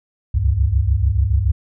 sine tone cluster, 66.2 / 73.1 / 98.9 Hz, C2 / D2 / G2, +21 / -7 / +16 cents, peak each -18 dBFS, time 0.34-1.52 s, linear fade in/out 10 ms, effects none

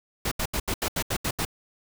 pink noise bursts, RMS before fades -27 dBFS, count 9, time 0.25-1.451 s, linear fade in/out 5 ms, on 65 ms, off 77 ms, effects none

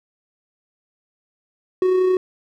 triangle tone with amplitude modulation, 370 Hz, F#4, in tune, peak -11 dBFS, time 1.82-2.17 s, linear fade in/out 2 ms, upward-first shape sine, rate 31.8 Hz, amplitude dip 30%, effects none

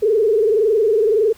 sine tone with frequency modulation, 432.2 Hz, A4, 31 cents flat, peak -12 dBFS, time 0.02-1.33 s, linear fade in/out 10 ms, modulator 21.7 Hz, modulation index 1.4, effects pink hiss -48 dBFS RMS until 1.37 s

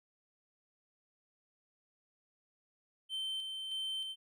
triangle tone with tremolo, 3100 Hz, G7, 20 cents flat, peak -34 dBFS, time 3.09-4.16 s, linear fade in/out 50 ms, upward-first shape square, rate 1.6 Hz, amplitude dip 35%, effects none

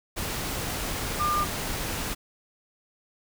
sine tone in noise, 1200 Hz, D6, 37 cents sharp, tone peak -23 dBFS, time 1.19-1.45 s, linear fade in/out 20 ms, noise pink, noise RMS -31 dBFS, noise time 0.16-2.15 s, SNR +5 dB, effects none

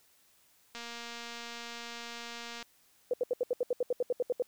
click train, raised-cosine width 0.2 ms, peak -26 dBFS, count 442, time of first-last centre 0.75-2.627 s, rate 235 Hz
sine tone bursts, 493.9 Hz, B4, in tune, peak -26 dBFS, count 14, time 3.11-4.423 s, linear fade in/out 2 ms, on 26 ms, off 73 ms
effects white hiss -66 dBFS RMS until 4.47 s

